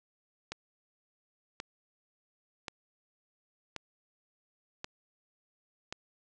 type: click train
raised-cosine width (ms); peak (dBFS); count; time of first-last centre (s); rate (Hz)
0.2; -20; 6; 0.52-5.925; 0.925
effects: resampled to 22050 Hz